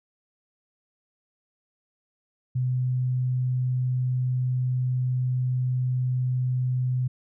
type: tone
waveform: sine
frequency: 126.8 Hz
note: B2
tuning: 46 cents sharp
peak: -22 dBFS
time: 2.55-7.08 s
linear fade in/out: 10 ms
effects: none